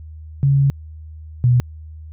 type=tone pair in turn; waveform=sine; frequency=138.59 / 123.04 Hz; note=C#3 / B2; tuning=0 / -6 cents; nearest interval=major second; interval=206 cents; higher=first; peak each=-11 / -10 dBFS; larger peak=second; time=0.43-0.7 / 1.44-1.6 s; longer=first; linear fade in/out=0 ms; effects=added 78 Hz sine -33 dBFS peak until 2.12 s